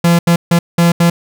45% pulse tone bursts at uneven times, 170.6 Hz, F3, 40 cents flat, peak -7 dBFS, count 5, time 0.04-0.19 / 0.27-0.36 / 0.51-0.59 / 0.78-0.92 / 1-1.1 s, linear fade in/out 5 ms, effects none

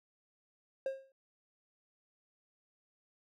triangle tone with exponential decay, 536 Hz, C5, 42 cents sharp, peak -28 dBFS, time 0.86-1.12 s, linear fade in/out 2 ms, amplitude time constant 55 ms, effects none

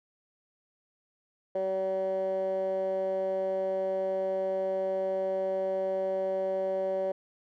15% pulse tone with band-pass filter, 190.2 Hz, F#3, 48 cents sharp, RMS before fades -30 dBFS, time 1.55-7.12 s, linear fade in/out 5 ms, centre 530 Hz, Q 5.1, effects none

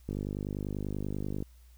click train, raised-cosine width 3 ms, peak -22 dBFS, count 68, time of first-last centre 0.09-1.425 s, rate 50.2 Hz, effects added 60 Hz sine -53 dBFS peak until 1.77 s + white hiss -67 dBFS RMS until 1.77 s

